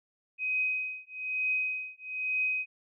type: tone with tremolo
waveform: sine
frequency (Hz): 2518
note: D#7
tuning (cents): +20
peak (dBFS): -25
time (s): 0.38-2.66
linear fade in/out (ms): 50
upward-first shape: triangle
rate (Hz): 1.1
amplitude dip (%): 100
effects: none